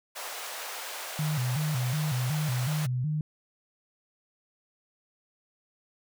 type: high-pass noise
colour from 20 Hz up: pink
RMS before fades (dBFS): -38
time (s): 0.15-2.87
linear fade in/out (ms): 20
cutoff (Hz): 560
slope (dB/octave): 24
type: tone with vibrato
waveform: sine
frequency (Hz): 138.59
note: C#3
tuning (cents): 0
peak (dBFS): -26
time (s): 1.19-3.21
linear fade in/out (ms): 2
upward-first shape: square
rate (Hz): 2.7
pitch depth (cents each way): 170
effects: none